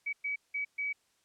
sine tone bursts at uneven times, 2276 Hz, C#7, 45 cents sharp, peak -31 dBFS, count 4, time 0.06-0.13 / 0.24-0.36 / 0.54-0.65 / 0.78-0.93 s, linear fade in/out 10 ms, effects white hiss -72 dBFS RMS until 1.24 s + low-pass 9000 Hz 12 dB/octave

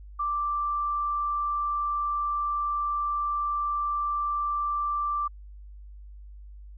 sine tone, 1174.7 Hz, D6, in tune, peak -25 dBFS, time 0.19-5.28 s, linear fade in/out 10 ms, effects added 50 Hz sine -42 dBFS peak until 6.77 s

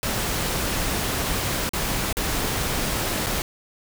pink noise with dropouts, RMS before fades -25 dBFS, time 0.03-3.42 s, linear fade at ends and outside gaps 1 ms, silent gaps 1.692-1.734 / 2.127-2.169 / 3.263-3.267 s, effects none

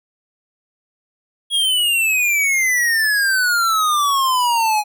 square exponential sweep, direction down, 3322 to 828 Hz, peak -15 dBFS, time 1.5-4.84 s, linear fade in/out 50 ms, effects none

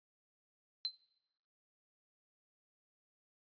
sine tone with exponential decay, 4090 Hz, C8, 40 cents flat, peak -30 dBFS, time 0.85-0.97 s, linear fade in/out 0 ms, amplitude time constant 25 ms, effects noise-tail reverb RT60 0.9 s tail -21 dB re dry + resampled to 11025 Hz

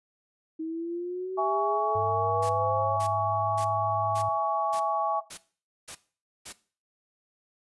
sine exponential sweep, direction up, 316.9 to 550 Hz, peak -30 dBFS, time 0.59-2.97 s, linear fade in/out 10 ms
sine chord, C# minor, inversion first, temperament equal with one note detuned, 659.3 / 830.6 / 1123.6 Hz, E5 / G#5 / C#6, 0 / 0 / +23 cents, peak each -28 dBFS, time 1.37-5.21 s, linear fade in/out 20 ms
sine tone with pitch glide, 103.2 to 106.1 Hz, G#2 to G#2, -10 to +38 cents, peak -34 dBFS, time 1.95-4.29 s, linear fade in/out 5 ms, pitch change +48 cents, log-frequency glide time 3.02-3.53 s
white noise bursts, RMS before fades -40 dBFS, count 8, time 2.42-6.528 s, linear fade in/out 10 ms, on 76 ms, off 500 ms
effects noise-tail reverb RT60 0.4 s tail -17 dB re dry + resampled to 24000 Hz

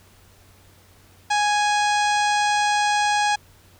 harmonic tone with a mistuned harmonic, 830.6 Hz, G#5, in tune, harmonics 1 / 2 / 3 / 4 / 5 / 6 / 7 / 8 / 9 / 10, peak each -19 / -25 / -29 / -31 / -33 / -35 / -36 / -37 / -38 / -39 dBFS, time 1.3-3.36 s, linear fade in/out 10 ms, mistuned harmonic 8, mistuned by -41 cents, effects added 93 Hz sine -54 dBFS peak until 3.79 s + pink hiss -54 dBFS RMS until 3.79 s

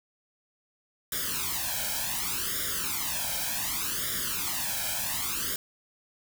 white noise with flanger, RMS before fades -31 dBFS, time 1.12-5.56 s, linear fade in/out 2 ms, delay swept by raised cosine 0.57 to 1.29 ms, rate 0.67 Hz, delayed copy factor +0.95, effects none

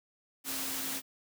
sine tone in noise, 268.3 Hz, C4, 44 cents sharp, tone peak -45 dBFS, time 0.44-1.02 s, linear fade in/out 50 ms, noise white, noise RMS -36 dBFS, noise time 0.44-1.02 s, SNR -12 dB, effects high-pass 100 Hz 12 dB/octave

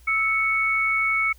sine tone pair together, 1308.4 / 2217 Hz, E6 / C#7, -13 / 0 cents, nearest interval major sixth, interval 913 cents, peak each -26 / -20 dBFS, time 0.07-1.33 s, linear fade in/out 10 ms, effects added 60 Hz sine -48 dBFS peak until 1.38 s + white hiss -58 dBFS RMS until 1.38 s

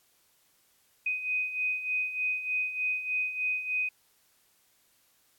sine beating tone pair, 2500 / 2503.3 Hz, D#7 / D#7, +8 / +10 cents, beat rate 3.3 Hz, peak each -35 / -29 dBFS, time 1.06-3.89 s, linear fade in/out 5 ms, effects white hiss -67 dBFS RMS until 5.38 s + AAC 64 kbps

